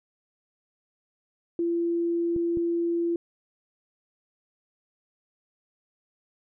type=tone; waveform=sine; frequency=340.1 Hz; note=F4; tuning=46 cents flat; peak=-23 dBFS; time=1.59-3.16 s; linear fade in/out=2 ms
type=clicks; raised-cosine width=3 ms; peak=-23 dBFS; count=2; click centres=2.363 / 2.572 s
effects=none

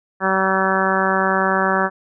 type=harmonic tone; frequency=190.8 Hz; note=G3; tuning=47 cents flat; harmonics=1 / 2 / 3 / 4 / 5 / 6 / 7 / 8 / 9; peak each=-24 / -24 / -24 / -24 / -24 / -24 / -24 / -24 / -24 dBFS; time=0.2-1.9 s; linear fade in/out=50 ms; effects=none

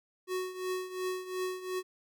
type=tone with tremolo; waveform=square; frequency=369.6 Hz; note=F#4; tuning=2 cents flat; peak=-31 dBFS; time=0.27-1.83 s; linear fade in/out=50 ms; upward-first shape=triangle; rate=2.8 Hz; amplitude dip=80%; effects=none

